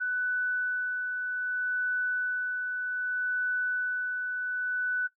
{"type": "tone with tremolo", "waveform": "sine", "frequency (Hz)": 1492, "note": "F#6", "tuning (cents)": 14, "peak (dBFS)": -25, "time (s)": [0, 5.08], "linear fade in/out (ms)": 20, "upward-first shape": "sine", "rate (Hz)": 0.64, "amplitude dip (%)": 35, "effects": ["noise-tail reverb RT60 0.1 s tail -17 dB re dry"]}